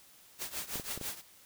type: noise with tremolo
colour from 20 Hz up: white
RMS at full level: -36 dBFS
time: 0.38-1.22 s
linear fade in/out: 50 ms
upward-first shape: triangle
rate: 6.1 Hz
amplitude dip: 90%
type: clicks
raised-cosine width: 2 ms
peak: -28 dBFS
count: 4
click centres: 0.757 / 0.798 / 0.976 / 1.013 s
effects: white hiss -59 dBFS RMS until 1.45 s